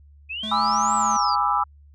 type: exponential two-way sweep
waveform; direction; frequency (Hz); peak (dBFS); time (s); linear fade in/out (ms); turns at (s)
sine; up then down; 2489 to 7930 to 4496; -28; 0.29-1.36; 20; 0.95
type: tone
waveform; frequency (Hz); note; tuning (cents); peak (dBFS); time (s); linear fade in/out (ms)
square; 216.5; A3; -28; -32; 0.43-1.17; 5
type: chord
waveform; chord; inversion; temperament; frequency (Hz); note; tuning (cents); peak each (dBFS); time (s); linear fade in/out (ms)
sine; E dominant seventh; first; just; 824.1 / 988.9 / 1186.7 / 1318.5; G#5 / B5 / D6 / E6; -14 / +2 / +18 / 0; -24; 0.51-1.64; 10
effects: added 72 Hz sine -47 dBFS peak until 1.94 s + resampled to 22050 Hz